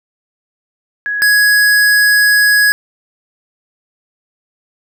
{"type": "tone pair in turn", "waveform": ["sine", "square"], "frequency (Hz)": [1670, 1670], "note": ["G#6", "G#6"], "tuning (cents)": [9, 9], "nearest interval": "unison", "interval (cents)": 0, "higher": "neither", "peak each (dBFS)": [-15, -8], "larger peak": "second", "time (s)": [[1.06, 1.22], [1.22, 2.72]], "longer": "second", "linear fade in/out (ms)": 0, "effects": []}